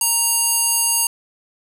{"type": "tone with band-pass filter", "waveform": "square", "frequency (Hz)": 932.3, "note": "A#5", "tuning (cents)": 0, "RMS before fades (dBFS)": -18, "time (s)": [0.01, 1.07], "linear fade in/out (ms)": 2, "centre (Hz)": 10000, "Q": 2.4, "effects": ["7-bit"]}